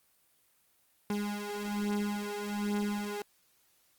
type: beating tone pair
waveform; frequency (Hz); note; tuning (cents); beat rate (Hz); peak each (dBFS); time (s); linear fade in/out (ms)
35% pulse; 205.4 / 206.6; G#3 / G#3; -19 / -9; 1.2; -33 / -33; 1.1-3.22; 2
effects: white hiss -69 dBFS RMS until 3.98 s + Opus 32 kbps